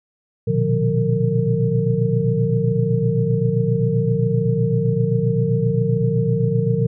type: tone cluster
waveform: sine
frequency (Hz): 118.4 / 126.1 / 151.9 / 179 / 457.2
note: A#2 / B2 / D#3 / F3 / A#4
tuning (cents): +27 / +36 / -41 / +43 / -34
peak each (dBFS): -22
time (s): 0.47-6.87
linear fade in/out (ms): 10
effects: none